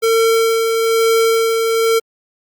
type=tone with tremolo; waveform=square; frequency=453 Hz; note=A#4; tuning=50 cents flat; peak=-11 dBFS; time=0.02-2 s; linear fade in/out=20 ms; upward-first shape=sine; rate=1.1 Hz; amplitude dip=35%; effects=Opus 48 kbps